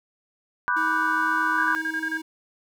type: chord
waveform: sine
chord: G major seventh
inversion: first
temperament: equal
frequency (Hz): 987.8 / 1174.7 / 1480 / 1568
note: B5 / D6 / F#6 / G6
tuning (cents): 0 / 0 / 0 / 0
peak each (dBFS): -26 / -28 / -24 / -28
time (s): 0.68-1.75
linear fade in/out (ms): 0
type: tone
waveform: square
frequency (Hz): 318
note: D#4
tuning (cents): +38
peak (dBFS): -33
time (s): 0.76-2.22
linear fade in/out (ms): 10
type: tone bursts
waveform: sine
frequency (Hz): 1615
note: G#6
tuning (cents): -49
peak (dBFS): -24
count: 7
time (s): 1.58-2.175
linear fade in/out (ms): 5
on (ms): 61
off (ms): 28
effects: none